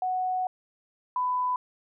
sine tone pair in turn, 740 / 998.7 Hz, F#5 / B5, 0 / +19 cents, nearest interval perfect fourth, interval 519 cents, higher second, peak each -25 / -24 dBFS, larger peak second, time 0.02-0.47 / 1.16-1.56 s, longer first, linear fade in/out 2 ms, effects none

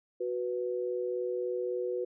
sine tone pair together, 369.2 / 492.8 Hz, F#4 / B4, -4 / -4 cents, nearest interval perfect fourth, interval 500 cents, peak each -33 / -33 dBFS, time 0.2-2.05 s, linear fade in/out 10 ms, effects none

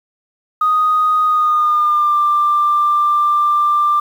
sine tone with pitch glide, 1244.5 to 1185.6 Hz, D#6 to D6, 0 to +16 cents, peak -10 dBFS, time 0.61-4 s, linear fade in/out 5 ms, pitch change -84 cents, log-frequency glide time 1.25-2.17 s, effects tanh soft clip ceiling -6 dBFS + 7-bit

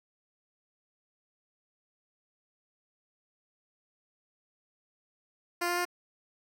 10% pulse tone with pitch steps, 348.5 / 351.1 / 353.8 Hz, F4 / F4 / F4, -4 / +9 / +23 cents, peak -20 dBFS, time 5.61-5.853 s, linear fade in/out 10 ms, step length 81 ms, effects none

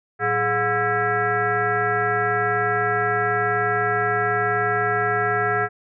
sine tone with frequency modulation, 1028 Hz, C6, 31 cents flat, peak -18 dBFS, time 0.19-5.69 s, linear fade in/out 50 ms, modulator 305 Hz, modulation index 2.6, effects none

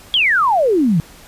sine exponential sweep, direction down, 3402 to 150.3 Hz, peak -11 dBFS, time 0.14-1 s, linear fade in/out 0 ms, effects pink hiss -42 dBFS RMS until 1.27 s + resampled to 32000 Hz

